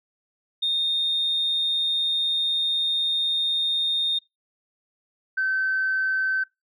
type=tone pair in turn; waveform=sine; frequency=3668 / 1537.8 Hz; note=A#7 / G6; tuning=-29 / -34 cents; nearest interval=octave + minor third; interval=1505 cents; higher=first; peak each=-20 / -20 dBFS; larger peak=neither; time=0.62-4.19 / 5.37-6.44 s; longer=first; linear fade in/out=10 ms; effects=noise-tail reverb RT60 0.2 s tail -23 dB re dry + tanh soft clip ceiling -16 dBFS